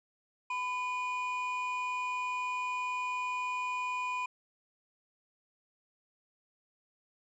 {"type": "tone pair together", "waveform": "triangle", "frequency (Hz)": [1001, 2452], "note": ["B5", "D#7"], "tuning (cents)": [23, -26], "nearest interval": "octave + major third", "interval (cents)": 1551, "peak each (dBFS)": [-31, -35], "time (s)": [0.5, 4.26], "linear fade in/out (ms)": 5, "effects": ["tanh soft clip ceiling -24 dBFS", "resampled to 24000 Hz"]}